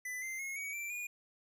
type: tone with pitch steps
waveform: square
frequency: 2000 / 2081 / 2166 / 2254 / 2346 / 2441 Hz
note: B6 / C7 / C#7 / C#7 / D7 / D#7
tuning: +21 / -10 / -41 / +28 / -2 / -34 cents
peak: -39 dBFS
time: 0.05-1.07 s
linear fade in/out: 5 ms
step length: 170 ms
effects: none